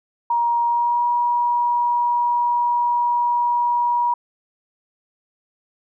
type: tone with pitch glide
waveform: sine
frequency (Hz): 945 to 959.9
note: A#5 to B5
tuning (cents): +23 to -50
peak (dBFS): -16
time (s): 0.3-4.14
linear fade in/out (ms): 5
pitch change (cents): +27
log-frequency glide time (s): 0.66-1.05
effects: none